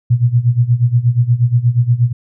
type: tone with tremolo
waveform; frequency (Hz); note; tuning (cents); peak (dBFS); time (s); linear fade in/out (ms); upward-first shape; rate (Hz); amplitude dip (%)
sine; 120.7; B2; -39; -6; 0.1-2.13; 10; sine; 8.4; 85
effects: none